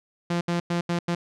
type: tone bursts at uneven times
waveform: sawtooth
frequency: 172.5 Hz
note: F3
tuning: 21 cents flat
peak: -19 dBFS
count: 5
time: 0.3-0.41 / 0.48-0.6 / 0.7-0.81 / 0.89-0.99 / 1.08-1.15 s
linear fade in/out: 5 ms
effects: low-pass 6000 Hz 12 dB/octave